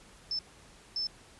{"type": "tone bursts at uneven times", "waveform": "sine", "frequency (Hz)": 5274, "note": "E8", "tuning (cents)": 0, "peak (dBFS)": -30, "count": 2, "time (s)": [[0.31, 0.39], [0.96, 1.07]], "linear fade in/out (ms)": 2, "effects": ["pink hiss -56 dBFS RMS until 1.39 s", "resampled to 24000 Hz"]}